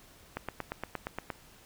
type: click train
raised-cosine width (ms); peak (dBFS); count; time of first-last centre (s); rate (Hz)
0.5; -19; 9; 0.37-1.302; 8.58
effects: pink hiss -57 dBFS RMS until 1.65 s